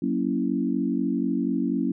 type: chord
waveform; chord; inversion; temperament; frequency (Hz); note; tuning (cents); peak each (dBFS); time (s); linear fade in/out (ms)
sine; F# dominant seventh; none; equal; 185 / 233.1 / 277.2 / 329.6; F#3 / A#3 / C#4 / E4; 0 / 0 / 0 / 0; -29 / -27 / -26 / -30; 0.02-1.92; 5
effects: none